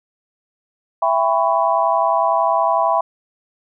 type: chord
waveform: sine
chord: C# half-diminished seventh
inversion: first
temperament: just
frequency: 665.2 / 798.3 / 997.9 / 1108.7 Hz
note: E5 / G5 / B5 / C#6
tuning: +16 / +31 / +18 / 0 cents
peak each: -18 / -20 / -18 / -23 dBFS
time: 1.02-3.01 s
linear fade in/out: 5 ms
effects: none